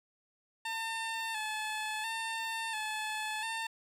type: tone with vibrato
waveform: 15% pulse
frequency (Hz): 882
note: A5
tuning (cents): +4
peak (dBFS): -28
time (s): 0.65-3.67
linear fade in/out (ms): 5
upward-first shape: square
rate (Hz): 0.72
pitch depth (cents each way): 39
effects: low-pass 12000 Hz 12 dB/octave